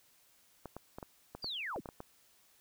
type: clicks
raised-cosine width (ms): 1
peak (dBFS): -29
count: 10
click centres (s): 0.657 / 0.766 / 0.985 / 1.028 / 1.35 / 1.444 / 1.761 / 1.858 / 1.889 / 2.004
type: linear sweep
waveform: sine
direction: down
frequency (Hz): 4915 to 69.3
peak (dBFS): -37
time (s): 1.42-1.81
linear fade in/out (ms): 20
effects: white hiss -67 dBFS RMS until 2.6 s